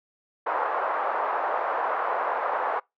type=band-pass noise; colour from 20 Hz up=white; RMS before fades=-27 dBFS; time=0.46-2.8 s; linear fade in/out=10 ms; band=540 to 1200 Hz; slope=24 dB/octave; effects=noise-tail reverb RT60 0.2 s tail -25 dB re dry